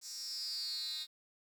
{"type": "tone with high-pass filter sweep", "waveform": "10% pulse", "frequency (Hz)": 310, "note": "D#4", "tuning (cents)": -6, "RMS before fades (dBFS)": -41, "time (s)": [0.01, 1.07], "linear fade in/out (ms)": 50, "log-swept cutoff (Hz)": [6100, 3700], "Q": 9.9, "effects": ["11-bit"]}